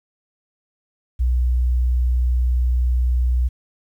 sine tone, 61.74 Hz, B1, in tune, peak -14 dBFS, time 1.19-3.49 s, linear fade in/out 20 ms, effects tanh soft clip ceiling -11 dBFS + 9-bit

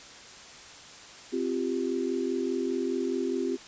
sine chord, C suspended fourth, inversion none, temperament equal with one note detuned, 261.6 / 347 / 392 Hz, C4 / F4 / G4, 0 / -11 / 0 cents, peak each -31 dBFS, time 1.32-3.57 s, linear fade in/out 20 ms, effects white hiss -47 dBFS RMS until 3.67 s + resampled to 16000 Hz

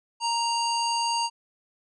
harmonic tone with a mistuned harmonic, 932.3 Hz, A#5, in tune, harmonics 1 / 3 / 5 / 7 / 9 / 10, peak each -25 / -33 / -30 / -36 / -42 / -46 dBFS, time 0.2-1.3 s, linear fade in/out 50 ms, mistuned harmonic 9, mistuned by -18 cents, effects none

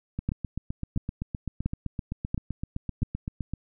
two click trains, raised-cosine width 5 ms, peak -14 / -18 dBFS, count 5 / 27, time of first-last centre 0.29-3.03 / 0.19-3.536 s, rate 1.46 / 7.77 Hz, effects none

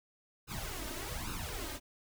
pink noise with flanger, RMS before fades -40 dBFS, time 0.47-1.8 s, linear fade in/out 50 ms, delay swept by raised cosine 0.76 to 3.26 ms, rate 1.2 Hz, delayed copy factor +0.8, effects none

